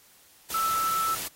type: tone in noise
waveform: sine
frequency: 1319 Hz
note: E6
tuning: 1 cent sharp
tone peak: -24 dBFS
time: 0.54-1.15 s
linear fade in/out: 5 ms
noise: white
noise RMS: -34 dBFS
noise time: 0.5-1.28 s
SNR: +7 dB
effects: white hiss -57 dBFS RMS until 1.35 s + AAC 48 kbps